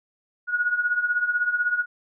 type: tone with tremolo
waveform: sine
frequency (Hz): 1452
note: F#6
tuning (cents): -33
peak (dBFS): -17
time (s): 0.47-1.86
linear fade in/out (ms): 50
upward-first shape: triangle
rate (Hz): 16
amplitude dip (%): 80
effects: none